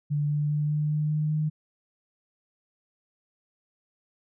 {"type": "tone with pitch steps", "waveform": "sine", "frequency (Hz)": [146.83, 147.94, 149.05, 150.18, 151.31, 152.45, 153.6], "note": ["D3", "D3", "D3", "D3", "D#3", "D#3", "D#3"], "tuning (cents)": [0, 13, 26, 39, -48, -35, -22], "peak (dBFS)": -23, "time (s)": [0.1, 1.5], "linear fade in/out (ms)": 20, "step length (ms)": 200, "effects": []}